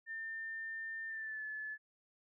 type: tone with pitch glide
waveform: sine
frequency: 1800 to 1727.7 Hz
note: A6 to A6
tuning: +39 to -32 cents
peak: -40 dBFS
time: 0.06-1.78 s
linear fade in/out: 50 ms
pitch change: -71 cents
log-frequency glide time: 1.07-1.44 s
effects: none